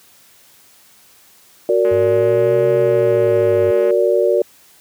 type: chord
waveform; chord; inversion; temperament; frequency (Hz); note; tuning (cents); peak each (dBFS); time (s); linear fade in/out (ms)
sine; Gb augmented; none; just; 370 / 462.5 / 578.1; Gb4 / Bb4 / D5; 0 / -14 / -27; -16; 1.69-4.42; 2
type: click train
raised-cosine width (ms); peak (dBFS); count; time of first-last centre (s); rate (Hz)
0.5; -18; 433; 1.85-3.907; 210
type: linear two-way sweep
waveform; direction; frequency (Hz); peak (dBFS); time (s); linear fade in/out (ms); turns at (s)
sine; up then down; 98 to 130.81 to 98; -24; 1.91-3.71; 5; 2.69
effects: white hiss -49 dBFS RMS until 4.8 s + high-pass 60 Hz 12 dB/octave